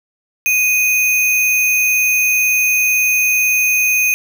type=tone with sample-and-hold; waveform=sine; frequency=2489 Hz; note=D#7; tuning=in tune; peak=-11 dBFS; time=0.46-4.14 s; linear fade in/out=0 ms; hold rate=8820 Hz; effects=none